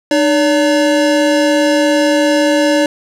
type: tone pair together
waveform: square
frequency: 302.9 / 571.8 Hz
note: D#4 / D5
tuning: -46 / -46 cents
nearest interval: major seventh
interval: 1100 cents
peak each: -13 dBFS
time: 0.11-2.86 s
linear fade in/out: 2 ms
effects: low-pass 8000 Hz 12 dB/octave + 7-bit